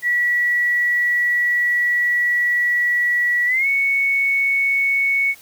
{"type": "tone with pitch glide", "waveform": "sine", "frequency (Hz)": [1940, 2216], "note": ["B6", "C#7"], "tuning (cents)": [-31, -1], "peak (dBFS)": -15, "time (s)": [0.02, 5.35], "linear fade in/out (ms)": 50, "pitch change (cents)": 230, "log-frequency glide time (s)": [3.46, 3.67], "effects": ["white hiss -46 dBFS RMS until 5.41 s"]}